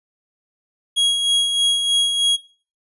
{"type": "tone with tremolo", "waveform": "45% pulse", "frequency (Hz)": 3300, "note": "G#7", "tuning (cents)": -12, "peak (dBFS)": -13, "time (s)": [0.96, 2.37], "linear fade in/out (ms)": 20, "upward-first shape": "sine", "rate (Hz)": 3.2, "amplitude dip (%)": 45, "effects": ["noise-tail reverb RT60 0.4 s tail -19 dB re dry", "resampled to 24000 Hz"]}